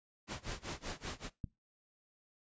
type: noise with tremolo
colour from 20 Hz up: pink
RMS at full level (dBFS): -40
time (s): 0.27-1.3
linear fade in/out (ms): 50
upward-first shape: sine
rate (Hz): 5.2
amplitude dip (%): 95
type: click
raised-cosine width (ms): 5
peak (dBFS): -27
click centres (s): 1.442
effects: noise-tail reverb RT60 0.2 s tail -20 dB re dry + resampled to 16000 Hz